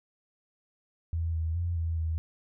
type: tone with pitch steps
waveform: sine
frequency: 82.7 / 80.9 / 86.3 / 82.4 / 80.7 Hz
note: E2 / E2 / F2 / E2 / E2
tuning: +6 / -32 / -20 / 0 / -36 cents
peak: -27 dBFS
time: 1.13-2.18 s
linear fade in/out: 0 ms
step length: 210 ms
effects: none